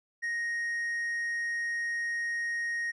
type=tone; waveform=triangle; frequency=1870 Hz; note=A#6; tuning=5 cents sharp; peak=-28 dBFS; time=0.22-2.92 s; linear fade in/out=20 ms; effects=resampled to 22050 Hz